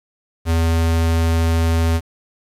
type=tone; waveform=square; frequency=82.41 Hz; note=E2; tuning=in tune; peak=-15 dBFS; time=0.45-2.01 s; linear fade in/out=50 ms; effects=resampled to 32000 Hz + 7-bit